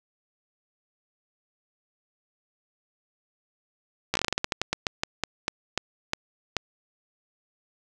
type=slowing click train; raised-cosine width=0.2 ms; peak=-7 dBFS; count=20; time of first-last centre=4.14-6.567 s; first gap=14 ms; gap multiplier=1.21; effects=none